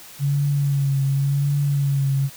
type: tone with vibrato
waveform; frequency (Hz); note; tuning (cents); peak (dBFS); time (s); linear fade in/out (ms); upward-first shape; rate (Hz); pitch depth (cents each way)
sine; 140; C#3; +18; -17; 0.19-2.3; 50; triangle; 0.9; 46
effects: white hiss -42 dBFS RMS until 2.36 s